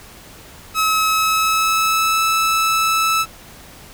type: tone with pitch glide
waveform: sawtooth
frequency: 1287 to 1310.3 Hz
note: E6 to E6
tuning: -42 to -11 cents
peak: -11 dBFS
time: 0.74-3.26 s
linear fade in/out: 50 ms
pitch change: +31 cents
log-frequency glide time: 1.08-2.21 s
effects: pink hiss -41 dBFS RMS until 3.93 s